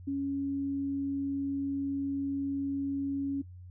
sine tone, 277.2 Hz, C#4, in tune, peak -29 dBFS, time 0.07-3.42 s, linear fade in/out 10 ms, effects noise-tail reverb RT60 0.1 s tail -18 dB re dry + added 90 Hz sine -45 dBFS peak until 3.7 s

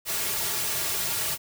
white noise with comb filter, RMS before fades -28 dBFS, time 0.05-1.38 s, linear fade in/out 50 ms, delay 3.9 ms, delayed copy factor -0.85, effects none

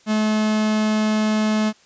45% pulse tone, 215.2 Hz, A3, 38 cents flat, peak -17 dBFS, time 0.06-1.73 s, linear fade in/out 50 ms, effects white hiss -54 dBFS RMS until 1.85 s + resampled to 16000 Hz

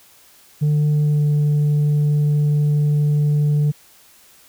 sine tone with pitch glide, 149.5 to 147.95 Hz, D3 to D3, +31 to +13 cents, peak -11 dBFS, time 0.61-3.72 s, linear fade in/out 20 ms, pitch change -18 cents, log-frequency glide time 1-1.25 s, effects tanh soft clip ceiling -13 dBFS + white hiss -50 dBFS RMS until 4.48 s

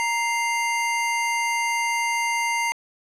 square tone pair together, 932.3 / 2093 Hz, A#5 / C7, 0 / 0 cents, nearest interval octave + major second, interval 1400 cents, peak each -25 dBFS, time 0-2.72 s, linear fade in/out 0 ms, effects low-pass 10000 Hz 12 dB/octave

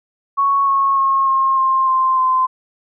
sine tone with pitch steps, 1108.7 / 1096 / 1083.4 / 1070.9 / 1058.6 / 1046.5 / 1034.5 Hz, C#6 / C#6 / C#6 / C6 / C6 / C6 / C6, 0 / -20 / -40 / +40 / +20 / 0 / -20 cents, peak -12 dBFS, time 0.37-2.47 s, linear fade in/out 20 ms, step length 300 ms, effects none

